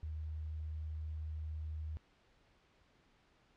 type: tone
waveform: sine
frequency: 77.78 Hz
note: D#2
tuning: in tune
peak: -39 dBFS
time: 0.03-1.97 s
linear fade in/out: 0 ms
effects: pink hiss -70 dBFS RMS until 3.56 s + low-pass 4000 Hz 12 dB/octave